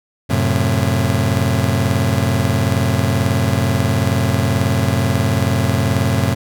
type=chord; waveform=30% pulse; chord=F# diminished; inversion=none; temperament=just; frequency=92.5 / 111 / 133.2 Hz; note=F#2 / A2 / C3; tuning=0 / +16 / +31 cents; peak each=-16 dBFS; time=0.29-6.35 s; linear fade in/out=20 ms; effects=none